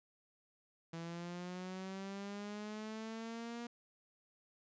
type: linear sweep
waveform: sawtooth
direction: up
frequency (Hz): 164.81 to 238.3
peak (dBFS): -39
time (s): 0.93-3.67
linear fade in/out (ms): 5
effects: resampled to 16000 Hz